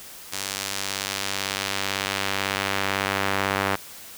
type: tone with band-pass filter sweep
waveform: sawtooth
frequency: 98 Hz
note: G2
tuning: in tune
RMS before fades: -27 dBFS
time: 0.32-3.76 s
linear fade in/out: 10 ms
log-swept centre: 7100 to 1500 Hz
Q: 0.75
effects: white hiss -42 dBFS RMS until 4.17 s